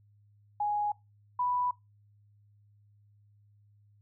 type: tone pair in turn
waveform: sine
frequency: 830.6 / 987.8 Hz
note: G#5 / B5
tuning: 0 / 0 cents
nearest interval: minor third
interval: 300 cents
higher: second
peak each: -27 dBFS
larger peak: neither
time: 0.6-0.92 / 1.39-1.71 s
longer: neither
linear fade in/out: 5 ms
effects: noise-tail reverb RT60 0.2 s tail -20 dB re dry + added 103 Hz sine -60 dBFS peak until 4.01 s